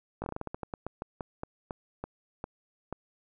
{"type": "slowing click train", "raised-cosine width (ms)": 1, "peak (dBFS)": -21, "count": 19, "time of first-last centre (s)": [0.22, 2.926], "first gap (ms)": 19, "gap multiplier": 1.21, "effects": []}